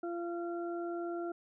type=harmonic tone; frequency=343.5 Hz; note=F4; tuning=29 cents flat; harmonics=1 / 2 / 4; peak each=-36 / -42 / -47 dBFS; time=0.03-1.32 s; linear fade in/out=5 ms; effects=none